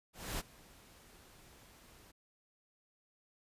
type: noise with ADSR envelope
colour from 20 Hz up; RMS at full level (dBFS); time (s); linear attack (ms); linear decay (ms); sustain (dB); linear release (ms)
pink; -38; 0.13-2.12; 260; 29; -22; 15
effects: resampled to 32000 Hz